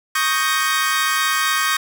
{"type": "chord", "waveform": "sawtooth", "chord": "Eb dominant seventh", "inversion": "third", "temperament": "equal", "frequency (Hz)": [1108.7, 1244.5, 1568, 1864.7], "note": ["Db6", "Eb6", "G6", "Bb6"], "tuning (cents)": [0, 0, 0, 0], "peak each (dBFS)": -19, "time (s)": [0.15, 1.77], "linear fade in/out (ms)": 5, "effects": []}